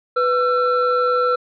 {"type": "tone pair together", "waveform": "triangle", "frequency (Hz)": [496.2, 1344], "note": ["B4", "E6"], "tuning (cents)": [8, 33], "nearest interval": "octave + perfect fourth", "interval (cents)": 1725, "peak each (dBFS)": -16, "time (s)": [0.16, 1.36], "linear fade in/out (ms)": 10, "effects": ["resampled to 11025 Hz"]}